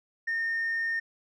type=tone with tanh clipping; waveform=triangle; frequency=1827 Hz; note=A#6; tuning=35 cents flat; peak=-27 dBFS; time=0.27-1 s; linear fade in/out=10 ms; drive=5 dB; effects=none